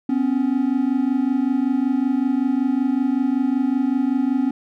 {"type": "tone pair together", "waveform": "triangle", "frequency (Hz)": [252.2, 277.5], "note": ["B3", "C#4"], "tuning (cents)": [36, 2], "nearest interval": "major second", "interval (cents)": 166, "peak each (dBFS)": -18, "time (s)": [0.09, 4.51], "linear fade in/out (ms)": 5, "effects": []}